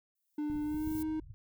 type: noise with exponential growth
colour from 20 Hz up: violet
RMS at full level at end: -45 dBFS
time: 0.15-1.03 s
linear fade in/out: 5 ms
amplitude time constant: 190 ms
type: tone with pitch glide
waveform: triangle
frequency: 298.5 to 312.6 Hz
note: D4 to D#4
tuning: +28 to +8 cents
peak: -30 dBFS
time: 0.38-1.2 s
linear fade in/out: 5 ms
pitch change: +80 cents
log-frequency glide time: 0.65-0.9 s
type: clicks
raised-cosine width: 5 ms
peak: -33 dBFS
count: 6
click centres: 0.5 / 0.557 / 0.744 / 0.875 / 0.915 / 0.952 s
type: low-pass noise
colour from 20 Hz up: white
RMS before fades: -49 dBFS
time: 0.51-1.34 s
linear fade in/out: 0 ms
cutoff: 120 Hz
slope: 48 dB/octave
effects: none